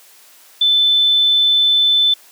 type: tone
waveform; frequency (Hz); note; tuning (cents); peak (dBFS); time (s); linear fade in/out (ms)
sine; 3520; A7; 0; -10; 0.61-2.14; 5
effects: white hiss -46 dBFS RMS until 2.31 s + high-pass 400 Hz 12 dB/octave